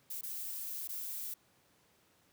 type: noise with dropouts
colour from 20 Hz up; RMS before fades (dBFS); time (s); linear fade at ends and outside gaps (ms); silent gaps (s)
violet; -41; 0.1-1.34; 5; 0.212-0.232 / 0.876-0.889
effects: pink hiss -69 dBFS RMS until 2.32 s + high-pass 100 Hz 12 dB/octave